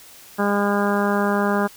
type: harmonic tone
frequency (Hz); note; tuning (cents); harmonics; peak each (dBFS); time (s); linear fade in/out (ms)
202.9; G#3; -40; 1 / 2 / 3 / 4 / 5 / 6 / 7 / 8; -21 / -24 / -26 / -27 / -28 / -29 / -29 / -30; 0.38-1.68; 20
effects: white hiss -45 dBFS RMS until 1.76 s